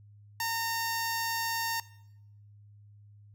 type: tone with notch filter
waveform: 10% pulse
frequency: 916 Hz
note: A#5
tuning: 31 cents flat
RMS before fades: -32 dBFS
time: 0.4-1.8 s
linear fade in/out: 2 ms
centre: 3300 Hz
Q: 1.2
effects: noise-tail reverb RT60 0.8 s tail -19 dB re dry + added 103 Hz sine -52 dBFS peak until 3.34 s